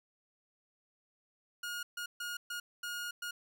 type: tone bursts at uneven times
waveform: sawtooth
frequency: 1432 Hz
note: F6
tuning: 43 cents sharp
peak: -34 dBFS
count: 6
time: 1.63-1.83 / 1.97-2.06 / 2.2-2.37 / 2.5-2.6 / 2.83-3.11 / 3.22-3.31 s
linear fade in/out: 5 ms
effects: none